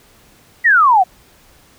sine exponential sweep, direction down, 1986 to 705 Hz, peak -7 dBFS, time 0.64-1.04 s, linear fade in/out 20 ms, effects pink hiss -49 dBFS RMS until 1.78 s

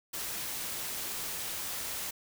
white noise, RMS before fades -37 dBFS, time 0.13-2.11 s, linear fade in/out 10 ms, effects none

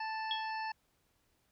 harmonic tone, 880 Hz, A5, in tune, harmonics 1 / 2 / 3 / 5 / 6, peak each -37 / -43 / -47 / -51 / -53 dBFS, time 0-0.72 s, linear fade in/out 5 ms
sine tone with exponential decay, 3322 Hz, G#7, in tune, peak -30 dBFS, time 0.31-0.51 s, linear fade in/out 1 ms, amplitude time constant 42 ms
effects pink hiss -75 dBFS RMS until 1.51 s

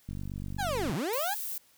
click train, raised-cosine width 5 ms, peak -26 dBFS, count 40, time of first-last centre 0.09-0.897 s, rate 48.3 Hz
30% pulse linear two-way sweep, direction down then up, 862 to 124 to 862 Hz, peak -27 dBFS, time 0.58-1.35 s, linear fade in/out 20 ms, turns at 0.94 s
violet noise, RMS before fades -36 dBFS, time 1.13-1.58 s, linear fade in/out 2 ms
effects white hiss -63 dBFS RMS until 1.77 s

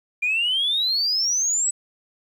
sine exponential sweep, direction up, 2383 to 8000 Hz, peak -18 dBFS, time 0.22-1.71 s, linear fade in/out 10 ms, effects tanh soft clip ceiling -15 dBFS + 9-bit

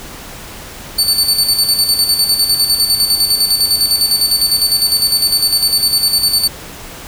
sawtooth tone with tremolo, 4500 Hz, C#8, 25 cents sharp, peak -6 dBFS, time 0.98-6.48 s, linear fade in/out 10 ms, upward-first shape square, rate 9.9 Hz, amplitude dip 55%, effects pink hiss -31 dBFS RMS until 7.07 s

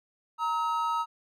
triangle tone pair together, 932.3 / 1281.3 Hz, A#5 / E6, 0 / -50 cents, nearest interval tritone, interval 550 cents, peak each -27 dBFS, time 0.38-1.06 s, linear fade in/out 50 ms, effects none

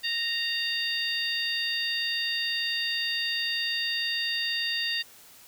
harmonic tone with a mistuned harmonic, 929 Hz, A#5, 6 cents flat, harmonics 2 / 3 / 4 / 5, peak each -32 / -32 / -32 / -32 dBFS, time 0.03-5.03 s, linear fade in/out 20 ms, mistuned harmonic 4, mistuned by -27 cents, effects white hiss -52 dBFS RMS until 5.47 s

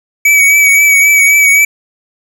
square tone with vibrato, 2274 Hz, C#7, 44 cents sharp, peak -5 dBFS, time 0.25-1.65 s, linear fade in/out 5 ms, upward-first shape triangle, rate 3.8 Hz, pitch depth 37 cents each way, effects none

